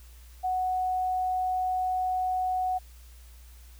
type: tone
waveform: sine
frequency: 740 Hz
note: F#5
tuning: in tune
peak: -25 dBFS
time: 0.43-2.79 s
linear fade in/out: 20 ms
effects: added 60 Hz sine -47 dBFS peak until 3.79 s + white hiss -58 dBFS RMS until 3.79 s